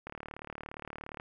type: click train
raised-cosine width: 0.5 ms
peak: -26 dBFS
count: 43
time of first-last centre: 0.07-1.199 s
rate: 37.2 Hz
effects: 11-bit